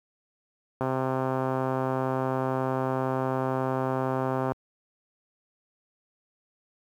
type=click train; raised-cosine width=1 ms; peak=-14 dBFS; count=487; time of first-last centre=0.81-4.52 s; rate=131 Hz; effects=high-pass 60 Hz 12 dB/octave + 9-bit